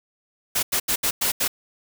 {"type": "noise bursts at uneven times", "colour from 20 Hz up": "white", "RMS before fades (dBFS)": -22, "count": 6, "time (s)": [[0.55, 0.63], [0.72, 0.8], [0.88, 0.96], [1.03, 1.11], [1.21, 1.32], [1.4, 1.48]], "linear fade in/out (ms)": 10, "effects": []}